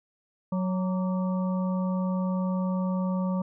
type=harmonic tone with a mistuned harmonic; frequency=185 Hz; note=F#3; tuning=in tune; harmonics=1 / 3 / 5 / 6; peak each=-25 / -35 / -39 / -41 dBFS; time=0.52-3.42 s; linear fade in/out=5 ms; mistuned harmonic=6; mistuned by=+72 cents; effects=none